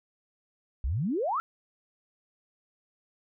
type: exponential sweep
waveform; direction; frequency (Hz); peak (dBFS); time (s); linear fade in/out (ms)
sine; up; 55 to 1400; -26; 0.84-1.4; 0
effects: none